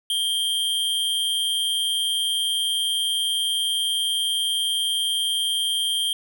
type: tone with amplitude modulation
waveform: square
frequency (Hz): 3190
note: G7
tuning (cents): +30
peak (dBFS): -19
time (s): 0.1-6.13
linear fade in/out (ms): 2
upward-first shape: sine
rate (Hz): 180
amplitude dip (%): 60
effects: none